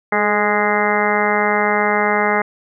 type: harmonic tone with a mistuned harmonic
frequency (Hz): 207.7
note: G#3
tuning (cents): 0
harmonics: 1 / 2 / 3 / 4 / 5 / 6 / 7 / 8 / 9 / 10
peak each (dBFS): -24 / -21 / -23 / -20 / -26 / -23 / -26 / -26 / -25 / -22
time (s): 0.12-2.42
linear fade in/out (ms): 5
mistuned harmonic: 2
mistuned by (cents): +27
effects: none